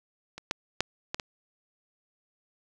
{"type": "clicks", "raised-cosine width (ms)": 0.2, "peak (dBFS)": [-23, -10, -7, -13, -16], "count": 5, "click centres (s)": [0.38, 0.511, 0.806, 1.145, 1.198], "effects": []}